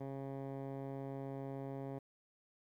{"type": "tone with low-pass filter", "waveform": "10% pulse", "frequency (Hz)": 136.4, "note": "C#3", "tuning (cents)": -28, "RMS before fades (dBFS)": -44, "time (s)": [0, 1.99], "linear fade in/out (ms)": 10, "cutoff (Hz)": 860, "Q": 0.51, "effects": ["12-bit"]}